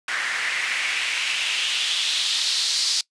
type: noise with band-pass filter sweep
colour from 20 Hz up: white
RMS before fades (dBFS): -24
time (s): 0.08-3.01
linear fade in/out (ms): 2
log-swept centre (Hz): 1700 to 4700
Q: 2.9
effects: noise-tail reverb RT60 0.1 s tail -22 dB re dry + resampled to 22050 Hz

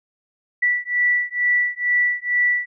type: beating tone pair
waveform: sine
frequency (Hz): 1959 / 1961.2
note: B6 / B6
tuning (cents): -15 / -13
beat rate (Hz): 2.2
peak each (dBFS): -20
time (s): 0.62-2.66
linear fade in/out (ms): 10
effects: none

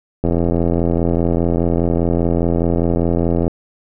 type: click train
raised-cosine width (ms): 2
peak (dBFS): -4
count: 276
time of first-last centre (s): 0.24-3.479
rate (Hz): 84.9
effects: none

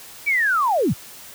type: linear sweep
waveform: sine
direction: down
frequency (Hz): 2349 to 74.1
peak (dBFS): -16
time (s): 0.26-0.94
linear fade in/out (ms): 20
effects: white hiss -41 dBFS RMS until 1.34 s

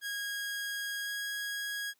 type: tone with pitch glide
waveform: sawtooth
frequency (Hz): 1640 to 1650.5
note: G#6 to G#6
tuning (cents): -22 to -11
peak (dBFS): -31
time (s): 0.01-1.94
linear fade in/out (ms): 50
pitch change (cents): +11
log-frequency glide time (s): 1.03-1.1
effects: white hiss -73 dBFS RMS until 1.99 s + high-pass 100 Hz 12 dB/octave

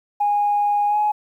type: tone with pitch glide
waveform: sine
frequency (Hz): 823 to 840.3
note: G#5 to G#5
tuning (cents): -16 to +20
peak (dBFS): -15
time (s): 0.2-1.12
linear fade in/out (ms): 10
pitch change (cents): +36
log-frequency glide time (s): 0.88-0.97
effects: tanh soft clip ceiling -11 dBFS + 9-bit

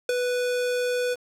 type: tone with ADSR envelope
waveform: square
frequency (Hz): 493.9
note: B4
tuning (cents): 0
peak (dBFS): -19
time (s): 0.09-1.16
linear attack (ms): 3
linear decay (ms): 14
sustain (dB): -5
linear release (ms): 33
effects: low-pass 11000 Hz 12 dB/octave + 8-bit

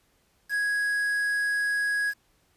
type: tone with quantisation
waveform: triangle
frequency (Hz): 1661.2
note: G#6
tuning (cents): 0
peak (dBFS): -22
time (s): 0.49-2.14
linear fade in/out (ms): 50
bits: 7
effects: pink hiss -67 dBFS RMS until 2.56 s + resampled to 32000 Hz

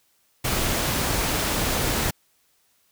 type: noise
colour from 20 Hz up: pink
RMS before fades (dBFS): -24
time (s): 0.44-2.11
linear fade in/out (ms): 10
effects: white hiss -65 dBFS RMS until 2.91 s

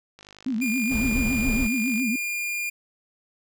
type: click train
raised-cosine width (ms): 0.2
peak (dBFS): -28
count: 93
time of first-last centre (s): 0.19-1.997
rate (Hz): 50.9
type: tone with vibrato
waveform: sine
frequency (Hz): 239.3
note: A#3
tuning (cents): +46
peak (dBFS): -23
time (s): 0.46-2.16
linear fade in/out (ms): 5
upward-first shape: triangle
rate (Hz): 7.2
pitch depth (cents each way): 250
type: tone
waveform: 45% pulse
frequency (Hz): 2412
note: D7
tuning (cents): +46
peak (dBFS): -26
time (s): 0.61-2.7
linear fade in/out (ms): 10
type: noise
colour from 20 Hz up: brown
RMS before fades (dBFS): -28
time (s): 0.9-1.68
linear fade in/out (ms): 20
effects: none

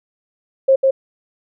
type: tone with echo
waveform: sine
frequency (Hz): 535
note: C5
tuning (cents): +38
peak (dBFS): -8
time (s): 0.68-0.76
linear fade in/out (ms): 10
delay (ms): 150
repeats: 1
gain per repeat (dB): -2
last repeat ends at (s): 0.91
effects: none

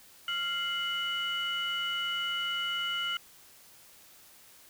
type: tone cluster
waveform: sine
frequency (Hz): 1388 / 2097 / 2948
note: F6 / C7 / F#7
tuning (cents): -11 / +3 / -7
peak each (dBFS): -33 / -38 / -31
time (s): 0.28-3.17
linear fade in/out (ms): 2
effects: tanh soft clip ceiling -24 dBFS + white hiss -56 dBFS RMS until 4.69 s

